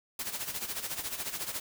white noise with tremolo, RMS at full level -34 dBFS, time 0.19-1.6 s, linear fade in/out 2 ms, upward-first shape sine, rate 14 Hz, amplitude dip 70%, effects none

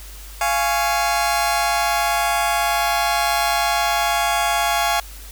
sawtooth chord, Db major, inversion first, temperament just, 693 / 831.5 / 1108.7 Hz, F5 / Ab5 / Db6, -14 / +2 / 0 cents, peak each -17 / -17 / -21 dBFS, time 0.41-5 s, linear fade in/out 2 ms, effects added 50 Hz sine -36 dBFS peak until 5.31 s + white hiss -41 dBFS RMS until 5.31 s

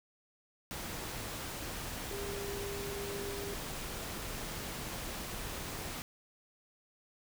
sine tone in noise, 401.1 Hz, G4, 40 cents sharp, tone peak -40 dBFS, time 2.11-3.54 s, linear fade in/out 0 ms, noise pink, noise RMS -41 dBFS, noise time 0.71-6.02 s, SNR -2 dB, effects none

